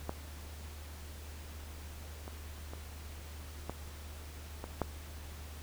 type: clicks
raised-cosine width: 1 ms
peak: -21 / -30 / -30 / -23 / -26 / -17 dBFS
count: 6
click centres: 0.094 / 2.279 / 2.735 / 3.696 / 4.641 / 4.817 s
effects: added 75 Hz sine -45 dBFS peak until 5.62 s + pink hiss -52 dBFS RMS until 5.62 s